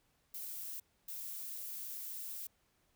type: noise bursts at uneven times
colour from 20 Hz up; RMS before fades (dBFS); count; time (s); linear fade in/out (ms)
violet; -44; 2; 0.34-0.8 / 1.08-2.47; 5
effects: pink hiss -75 dBFS RMS until 2.95 s